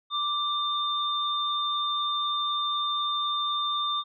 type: tone pair together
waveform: sine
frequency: 1174.7 / 3604 Hz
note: D6 / A7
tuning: 0 / +41 cents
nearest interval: octave + perfect fifth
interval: 1941 cents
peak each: -28 dBFS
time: 0.1-4.04 s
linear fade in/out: 50 ms
effects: none